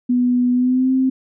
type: tone with pitch glide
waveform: sine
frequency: 246.9 to 261.6 Hz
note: B3 to C4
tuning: 0 to 0 cents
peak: -13 dBFS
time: 0.09-1.1 s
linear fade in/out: 10 ms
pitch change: +100 cents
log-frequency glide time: 0.52-0.92 s
effects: none